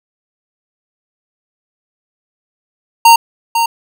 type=tone with echo; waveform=square; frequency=924 Hz; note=A#5; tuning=16 cents flat; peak=-3 dBFS; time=3.05-3.16 s; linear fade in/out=5 ms; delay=500 ms; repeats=1; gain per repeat=-8 dB; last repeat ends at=3.66 s; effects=none